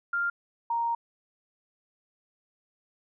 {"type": "tone pair in turn", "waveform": "sine", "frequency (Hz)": [1396.9, 932.3], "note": ["F6", "A#5"], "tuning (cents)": [0, 0], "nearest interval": "perfect fifth", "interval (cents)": 700, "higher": "first", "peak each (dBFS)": -25, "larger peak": "neither", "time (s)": [[0.13, 0.3], [0.7, 0.95]], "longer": "second", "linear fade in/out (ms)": 5, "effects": []}